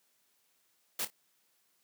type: noise with echo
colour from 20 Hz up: white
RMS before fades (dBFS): -34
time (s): 0.99-1.05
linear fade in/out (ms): 5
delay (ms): 27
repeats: 2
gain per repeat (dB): -12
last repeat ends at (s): 1.104
effects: white hiss -73 dBFS RMS until 1.83 s + high-pass 150 Hz 12 dB/octave